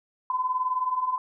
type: beating tone pair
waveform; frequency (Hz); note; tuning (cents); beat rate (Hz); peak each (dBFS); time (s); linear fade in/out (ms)
sine; 1000 / 1019; B5 / C6; +21 / -46; 19; -30 / -25; 0.3-1.18; 2
effects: none